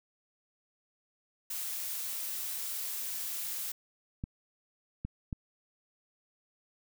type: noise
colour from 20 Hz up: blue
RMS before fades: -37 dBFS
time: 1.5-3.72 s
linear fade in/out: 5 ms
type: clicks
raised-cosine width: 5 ms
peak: -23 dBFS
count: 3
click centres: 4.239 / 5.05 / 5.328 s
effects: none